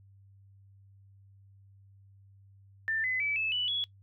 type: tone with pitch steps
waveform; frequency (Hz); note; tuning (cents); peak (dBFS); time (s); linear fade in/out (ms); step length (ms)
sine; 1784 / 2026 / 2300 / 2612 / 2966 / 3368; A6 / B6 / D7 / E7 / F#7 / G#7; +23 / +44 / -37 / -17 / +4 / +24; -28; 2.88-3.84; 0; 160
effects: noise-tail reverb RT60 0.1 s tail -21 dB re dry + added 98 Hz sine -55 dBFS peak until 4.02 s